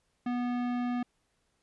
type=tone with tanh clipping; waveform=sine; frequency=244.6 Hz; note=B3; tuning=16 cents flat; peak=-31 dBFS; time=0.26-1.03 s; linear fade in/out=5 ms; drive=18 dB; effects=pink hiss -75 dBFS RMS until 1.62 s + resampled to 24000 Hz